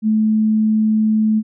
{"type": "tone", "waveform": "sine", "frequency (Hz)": 216.9, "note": "A3", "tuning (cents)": -25, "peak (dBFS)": -12, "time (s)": [0.02, 1.43], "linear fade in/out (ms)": 50, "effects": []}